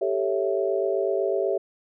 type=chord; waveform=sine; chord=A dominant seventh; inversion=third; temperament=equal; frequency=392 / 440 / 554.4 / 659.3 Hz; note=G4 / A4 / C#5 / E5; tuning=0 / 0 / 0 / 0 cents; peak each=-25 / -29 / -28 / -28 dBFS; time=0.01-1.58 s; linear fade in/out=10 ms; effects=none